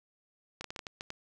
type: clicks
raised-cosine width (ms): 0.2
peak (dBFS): -22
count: 8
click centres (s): 0.61 / 0.643 / 0.705 / 0.762 / 0.792 / 0.868 / 1.009 / 1.104
effects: none